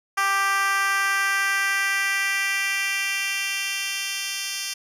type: tone with high-pass filter sweep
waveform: 10% pulse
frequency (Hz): 393.1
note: G4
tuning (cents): +5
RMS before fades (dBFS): -24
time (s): 0.17-4.74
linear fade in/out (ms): 10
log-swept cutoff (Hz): 1100 to 3800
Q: 2
effects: resampled to 32000 Hz